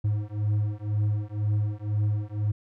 triangle beating tone pair, 103.83 / 105.83 Hz, G#2 / G#2, 0 / +33 cents, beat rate 2 Hz, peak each -25 dBFS, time 0.04-2.52 s, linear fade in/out 10 ms, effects none

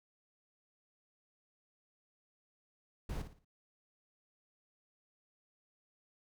brown noise with echo, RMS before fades -39 dBFS, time 3.09-3.22 s, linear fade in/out 5 ms, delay 57 ms, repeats 4, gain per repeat -9 dB, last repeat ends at 3.448 s, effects none

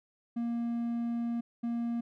triangle tone pair in turn, 234.8 / 234.8 Hz, A#3 / A#3, +13 / +13 cents, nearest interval unison, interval 0 cents, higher neither, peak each -28 dBFS, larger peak neither, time 0.36-1.41 / 1.63-2.01 s, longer first, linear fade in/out 10 ms, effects none

